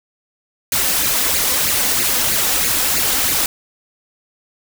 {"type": "noise with flanger", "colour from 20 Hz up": "white", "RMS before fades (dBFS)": -17, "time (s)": [0.72, 3.46], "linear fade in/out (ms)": 2, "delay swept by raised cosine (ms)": [0.43, 4.03], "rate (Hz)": 3.1, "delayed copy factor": 0.65, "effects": []}